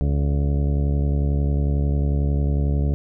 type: harmonic tone with a mistuned harmonic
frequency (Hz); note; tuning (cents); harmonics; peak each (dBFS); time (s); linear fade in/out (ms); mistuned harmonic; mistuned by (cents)
71.1; C#2; +45; 1 / 2 / 3 / 4 / 5 / 6 / 7 / 8 / 9 / 10; -19 / -23 / -31 / -32 / -41 / -35 / -44 / -39 / -48 / -46; 0.01-2.94; 0; 9; +21
effects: none